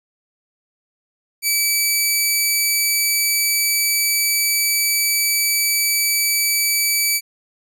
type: tone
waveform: 10% pulse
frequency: 2300 Hz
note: D7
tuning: 37 cents flat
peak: -7 dBFS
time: 1.42-7.21 s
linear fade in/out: 50 ms
effects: none